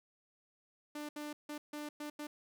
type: tone bursts at uneven times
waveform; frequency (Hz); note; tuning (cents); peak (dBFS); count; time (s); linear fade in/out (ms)
sawtooth; 297.1; D4; +20; -37; 6; 0.95-1.09 / 1.16-1.33 / 1.49-1.58 / 1.73-1.89 / 2-2.1 / 2.19-2.27; 5
effects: none